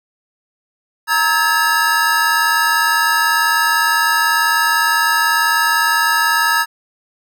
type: tone cluster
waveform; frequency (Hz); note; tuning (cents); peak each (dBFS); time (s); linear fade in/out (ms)
square; 929 / 1290 / 1636 / 1716; A#5 / E6 / G#6 / A6; -6 / -38 / -26 / -44; -19; 1.07-6.66; 50
effects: none